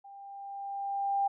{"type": "tone with level ramp", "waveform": "sine", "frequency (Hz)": 795, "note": "G5", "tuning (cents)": 24, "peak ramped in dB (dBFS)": [-47, -24], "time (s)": [0.04, 1.28], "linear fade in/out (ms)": 10, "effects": []}